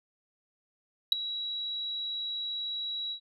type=tone with ADSR envelope; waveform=sine; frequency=3887 Hz; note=B7; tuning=28 cents flat; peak=-13 dBFS; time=1.12-3.2 s; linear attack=3 ms; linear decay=8 ms; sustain=-19 dB; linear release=87 ms; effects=tanh soft clip ceiling -14 dBFS